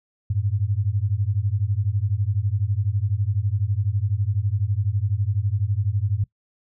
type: beating tone pair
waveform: sine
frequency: 95.6 / 107.6 Hz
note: G2 / A2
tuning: -43 / -38 cents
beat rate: 12 Hz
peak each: -23 dBFS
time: 0.3-6.24 s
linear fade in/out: 5 ms
effects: noise-tail reverb RT60 0.1 s tail -20 dB re dry